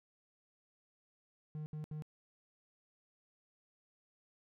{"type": "tone bursts", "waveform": "triangle", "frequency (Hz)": 152.9, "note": "D#3", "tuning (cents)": -30, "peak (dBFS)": -38, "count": 3, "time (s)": [1.55, 2.022], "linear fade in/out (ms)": 0, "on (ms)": 110, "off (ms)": 71, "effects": []}